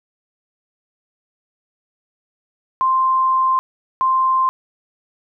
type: tone pair in turn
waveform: sine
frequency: 1046.5 / 1046.5 Hz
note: C6 / C6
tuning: 0 / 0 cents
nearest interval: unison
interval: 0 cents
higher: neither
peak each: -13 / -13 dBFS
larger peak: neither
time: 2.81-3.59 / 4.01-4.49 s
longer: first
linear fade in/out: 0 ms
effects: none